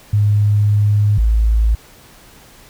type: tone pair in turn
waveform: sine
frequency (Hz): 103.83 / 55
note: G#2 / A1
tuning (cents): 0 / 0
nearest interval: major seventh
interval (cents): 1100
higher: first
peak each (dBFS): -10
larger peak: neither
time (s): 0.13-1.18 / 1.18-1.75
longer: first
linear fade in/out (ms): 5
effects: pink hiss -44 dBFS RMS until 2.69 s